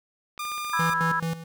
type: clicks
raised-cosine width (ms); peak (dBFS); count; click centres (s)
0.3; -28; 8; 0.378 / 0.452 / 0.518 / 0.58 / 0.647 / 0.697 / 0.774 / 0.807
type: tone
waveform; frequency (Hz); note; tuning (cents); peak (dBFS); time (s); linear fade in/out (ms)
sawtooth; 1205; D6; +44; -26; 0.39-0.94; 5
type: chord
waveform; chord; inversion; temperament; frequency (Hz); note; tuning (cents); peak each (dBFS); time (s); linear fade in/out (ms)
sine; E major; second; just; 988.9 / 1318.5 / 1648.1; B5 / E6 / G#6; +2 / 0 / -14; -27; 0.73-1.2; 5
type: tone with tremolo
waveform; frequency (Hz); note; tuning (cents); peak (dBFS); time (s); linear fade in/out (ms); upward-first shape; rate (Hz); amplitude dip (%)
square; 164.81; E3; 0; -26; 0.79-1.44; 5; square; 4.6; 75
effects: none